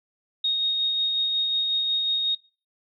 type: tone with tremolo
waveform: sine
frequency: 3729 Hz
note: A#7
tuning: in tune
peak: -20 dBFS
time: 0.44-2.35 s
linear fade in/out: 5 ms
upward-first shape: sine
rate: 5.5 Hz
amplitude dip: 25%
effects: noise-tail reverb RT60 0.4 s tail -25 dB re dry